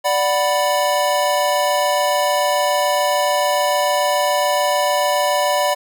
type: chord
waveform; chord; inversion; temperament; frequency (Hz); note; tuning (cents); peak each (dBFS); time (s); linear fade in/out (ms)
square; B minor; first; equal; 587.3 / 740 / 987.8; D5 / F#5 / B5; 0 / 0 / 0; -19 / -22 / -21; 0.04-5.75; 20
effects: none